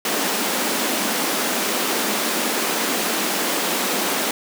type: high-pass noise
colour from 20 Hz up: pink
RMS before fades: -22 dBFS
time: 0.05-4.31 s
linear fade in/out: 2 ms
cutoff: 200 Hz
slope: 48 dB/octave
effects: none